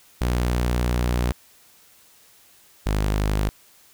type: tone pair in turn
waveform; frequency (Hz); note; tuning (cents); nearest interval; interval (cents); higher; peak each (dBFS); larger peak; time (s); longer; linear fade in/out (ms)
sawtooth; 60.6 / 51.56; B1 / G#1; -32 / -12; minor third; 280; first; -16; neither; 0.21-1.32 / 2.86-3.49; first; 0
effects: white hiss -54 dBFS RMS until 3.93 s